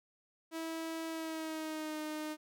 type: tone with pitch glide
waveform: sawtooth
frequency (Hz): 325.3 to 307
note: E4 to D#4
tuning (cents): -23 to -23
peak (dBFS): -34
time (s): 0.51-2.37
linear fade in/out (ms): 50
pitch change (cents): -100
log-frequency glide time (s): 1.09-1.99
effects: none